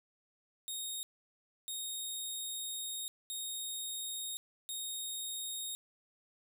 15% pulse tone bursts at uneven times, 3721 Hz, A#7, 4 cents flat, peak -31 dBFS, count 4, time 0.68-1.03 / 1.68-3.08 / 3.3-4.37 / 4.69-5.75 s, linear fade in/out 0 ms, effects none

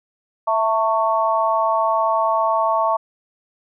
sine chord, A major, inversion second, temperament equal with one note detuned, 659.3 / 897.5 / 1108.7 Hz, E5 / A5 / C#6, 0 / +34 / 0 cents, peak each -20 dBFS, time 0.47-2.97 s, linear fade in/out 10 ms, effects none

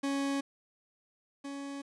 40% pulse tone pair in turn, 277.2 / 279.1 Hz, C#4 / C#4, 0 / +12 cents, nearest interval unison, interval 12 cents, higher second, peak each -29 / -38 dBFS, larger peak first, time 0.03-0.41 / 1.44-1.82 s, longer neither, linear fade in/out 10 ms, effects resampled to 22050 Hz + 10-bit

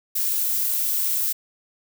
violet noise, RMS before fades -23 dBFS, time 0.15-1.33 s, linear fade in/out 10 ms, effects none

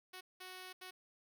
5% pulse tone bursts at uneven times, 370 Hz, F#4, in tune, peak -37 dBFS, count 3, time 0.13-0.21 / 0.4-0.73 / 0.81-0.91 s, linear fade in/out 10 ms, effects none

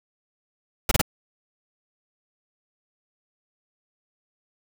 pink noise bursts, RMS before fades -19 dBFS, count 3, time 0.89-1.015 s, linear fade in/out 5 ms, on 23 ms, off 28 ms, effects none

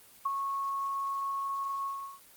sine tone with ADSR envelope, 1100 Hz, C#6, 14 cents flat, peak -25 dBFS, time 0.25-2.2 s, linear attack 9 ms, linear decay 23 ms, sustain -5 dB, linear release 380 ms, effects white hiss -56 dBFS RMS until 2.36 s + Opus 24 kbps

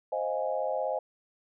sine chord, F minor seventh, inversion second, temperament equal, 523.3 / 622.3 / 698.5 / 830.6 Hz, C5 / Eb5 / F5 / Ab5, 0 / 0 / 0 / 0 cents, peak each -32 / -32 / -36 / -35 dBFS, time 0.12-0.99 s, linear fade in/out 5 ms, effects none

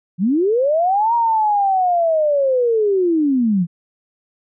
sine linear two-way sweep, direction up then down, 162.6 to 949 to 162.6 Hz, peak -13 dBFS, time 0.18-3.67 s, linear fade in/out 50 ms, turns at 1.14 s, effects none

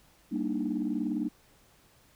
sine chord, Eb major seventh, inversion first, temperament equal with one note detuned, 196 / 233.1 / 293.7 / 313.5 Hz, G3 / Bb3 / D4 / Eb4, 0 / 0 / 0 / +13 cents, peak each -35 / -32 / -32 / -35 dBFS, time 0.31-1.29 s, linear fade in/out 20 ms, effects tanh soft clip ceiling -20 dBFS + pink hiss -62 dBFS RMS until 2.15 s

